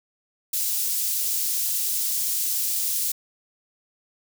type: high-pass noise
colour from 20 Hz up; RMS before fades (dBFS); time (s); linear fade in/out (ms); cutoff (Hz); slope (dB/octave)
white; -25; 0.53-3.12; 5; 5500; 12
effects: none